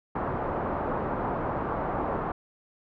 white low-pass noise, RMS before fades -30 dBFS, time 0.15-2.32 s, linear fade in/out 5 ms, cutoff 1100 Hz, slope 24 dB/octave, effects none

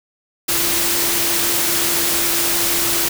sine tone in noise, 341.2 Hz, F4, 40 cents flat, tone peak -28 dBFS, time 0.48-3.09 s, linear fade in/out 10 ms, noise white, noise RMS -18 dBFS, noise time 0.48-3.09 s, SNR -13 dB, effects none

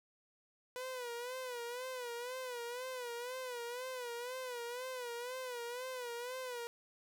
sawtooth tone with vibrato, 493.9 Hz, B4, in tune, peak -37 dBFS, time 0.76-6.67 s, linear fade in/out 0 ms, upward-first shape sine, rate 2 Hz, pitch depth 84 cents each way, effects none

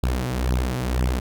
sawtooth beating tone pair, 61.74 / 63.74 Hz, B1 / C2, 0 / -45 cents, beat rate 2 Hz, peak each -20 dBFS, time 0.03-1.2 s, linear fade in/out 5 ms, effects none

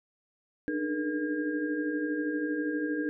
sine tone cluster, 290.4 / 302.9 / 422.8 / 476.9 / 1619 Hz, D4 / D#4 / G#4 / A#4 / G#6, -19 / -46 / +31 / +39 / -45 cents, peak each -39 / -30 / -39 / -37 / -37 dBFS, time 0.68-3.09 s, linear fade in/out 0 ms, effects none

